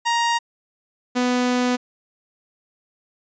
sawtooth tone pair in turn, 937 / 248.2 Hz, A#5 / B3, +9 / +9 cents, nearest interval octave + major seventh, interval 2300 cents, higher first, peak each -14 / -14 dBFS, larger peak neither, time 0.05-0.39 / 1.15-1.77 s, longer second, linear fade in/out 20 ms, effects resampled to 16000 Hz

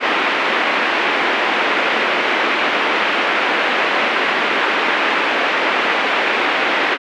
white band-pass noise, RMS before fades -17 dBFS, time 0-6.98 s, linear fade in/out 50 ms, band 260 to 2600 Hz, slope 24 dB/octave, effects none

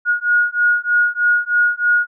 sine beating tone pair, 1441 / 1444.2 Hz, F#6 / F#6, -46 / -42 cents, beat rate 3.2 Hz, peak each -16 dBFS, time 0.05-2.07 s, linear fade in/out 50 ms, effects none

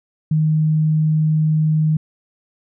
sine tone, 155.56 Hz, D#3, in tune, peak -13 dBFS, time 0.31-1.97 s, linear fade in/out 5 ms, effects none

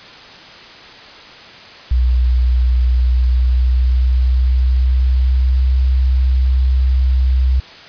sine tone with pitch glide, 61.74 to 64.36 Hz, B1 to C2, 0 to -28 cents, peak -10 dBFS, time 1.91-7.6 s, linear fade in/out 5 ms, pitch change +72 cents, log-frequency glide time 2.86-5.82 s, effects white hiss -37 dBFS RMS until 7.88 s + resampled to 11025 Hz

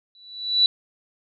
sine tone with exponential growth, 3951 Hz, B7, in tune, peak -11 dBFS, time 0.15-0.66 s, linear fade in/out 1 ms, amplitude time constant 110 ms, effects none

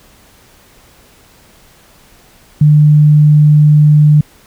sine tone, 150 Hz, D3, 37 cents sharp, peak -3 dBFS, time 2.61-4.21 s, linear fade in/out 5 ms, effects pink hiss -45 dBFS RMS until 4.46 s

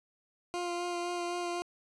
20% pulse tone with vibrato, 350.1 Hz, F4, 4 cents sharp, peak -28 dBFS, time 0.54-1.62 s, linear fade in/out 0 ms, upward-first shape sine, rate 3.9 Hz, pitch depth 15 cents each way, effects resampled to 22050 Hz

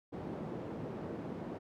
white band-pass noise, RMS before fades -42 dBFS, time 0.12-1.59 s, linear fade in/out 20 ms, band 130 to 390 Hz, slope 12 dB/octave, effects none

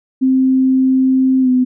sine tone with pitch glide, 261.6 to 253.4 Hz, C4 to B3, 0 to +45 cents, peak -9 dBFS, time 0.21-1.65 s, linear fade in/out 20 ms, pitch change -55 cents, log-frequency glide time 1.41-1.49 s, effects none

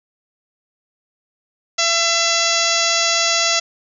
harmonic tone, 673 Hz, E5, 36 cents sharp, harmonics 1 / 2 / 3 / 4 / 5 / 6 / 7 / 8 / 9 / 10, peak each -24 / -24 / -24 / -24 / -24 / -24 / -24 / -24 / -24 / -24 dBFS, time 1.78-3.6 s, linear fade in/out 10 ms, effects none

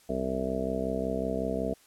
harmonic tone, 65.41 Hz, C2, in tune, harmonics 1 / 2 / 3 / 4 / 5 / 6 / 7 / 8 / 9 / 10, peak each -39 / -44 / -35 / -35 / -45 / -38 / -34 / -44 / -40 / -34 dBFS, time 0.09-1.74 s, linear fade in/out 5 ms, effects white hiss -60 dBFS RMS until 1.86 s + low-pass 12000 Hz 12 dB/octave

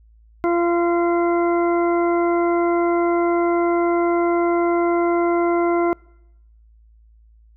harmonic tone, 343.8 Hz, F4, 27 cents flat, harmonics 1 / 2 / 3 / 4 / 6, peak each -17 / -23 / -27 / -29 / -33 dBFS, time 0.44-5.93 s, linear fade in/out 0 ms, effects noise-tail reverb RT60 0.9 s tail -26 dB re dry + added 55 Hz sine -48 dBFS peak until 7.56 s

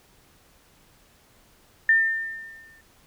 sine tone with exponential decay, 1802 Hz, A6, 41 cents sharp, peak -13 dBFS, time 1.89-2.81 s, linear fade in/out 2 ms, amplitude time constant 200 ms, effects pink hiss -58 dBFS RMS until 3.06 s

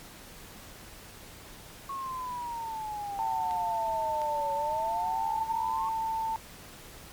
sine exponential two-way sweep, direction down then up, 1104 to 560 to 1104 Hz, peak -33 dBFS, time 1.89-5.89 s, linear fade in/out 5 ms, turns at 4.53 s
sine tone, 893 Hz, A5, 25 cents sharp, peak -28 dBFS, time 3.19-6.36 s, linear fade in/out 0 ms
clicks, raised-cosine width 0.2 ms, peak -26 dBFS, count 2, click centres 3.51 / 4.217 s
effects pink hiss -48 dBFS RMS until 7.12 s + MP3 96 kbps

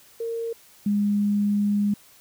sine tone pair in turn, 460 / 204.9 Hz, A#4 / G#3, -23 / -23 cents, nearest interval octave + major second, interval 1400 cents, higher first, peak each -26 / -19 dBFS, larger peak second, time 0.2-0.53 / 0.86-1.94 s, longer second, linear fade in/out 5 ms, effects white hiss -53 dBFS RMS until 2.2 s

